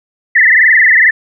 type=tone with frequency modulation; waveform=sine; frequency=1897 Hz; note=A#6; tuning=30 cents sharp; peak=-4 dBFS; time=0.35-1.11 s; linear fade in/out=10 ms; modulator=22.1 Hz; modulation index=7; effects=none